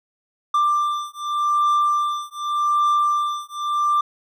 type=beating tone pair; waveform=triangle; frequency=1183 / 1183.85 Hz; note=D6 / D6; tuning=+12 / +13 cents; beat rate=0.85 Hz; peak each=-19 dBFS; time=0.54-4.01 s; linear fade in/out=5 ms; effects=none